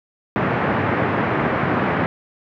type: band-pass noise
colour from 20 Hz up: pink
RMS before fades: -20 dBFS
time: 0.36-2.06 s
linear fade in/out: 0 ms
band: 110 to 2000 Hz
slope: 24 dB/octave
effects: none